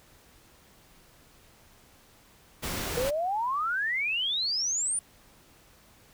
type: noise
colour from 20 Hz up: pink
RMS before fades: -33 dBFS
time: 2.62-3.11 s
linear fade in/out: 20 ms
type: exponential sweep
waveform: sine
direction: up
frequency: 474.5 to 9520 Hz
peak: -26 dBFS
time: 2.97-4.99 s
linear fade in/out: 2 ms
effects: pink hiss -58 dBFS RMS until 6.13 s